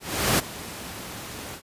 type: noise with ADSR envelope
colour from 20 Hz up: pink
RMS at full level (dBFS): -19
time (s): 0-1.62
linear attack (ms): 390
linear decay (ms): 14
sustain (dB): -17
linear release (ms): 81
effects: high-pass 80 Hz 12 dB/octave + resampled to 32000 Hz